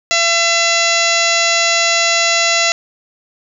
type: harmonic tone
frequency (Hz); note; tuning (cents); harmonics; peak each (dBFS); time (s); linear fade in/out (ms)
675; E5; +41; 1 / 2 / 3 / 4 / 5 / 6 / 7 / 8 / 9 / 10; -19 / -22 / -18 / -18 / -24 / -20 / -24 / -23 / -23 / -21; 0.11-2.72; 0
effects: none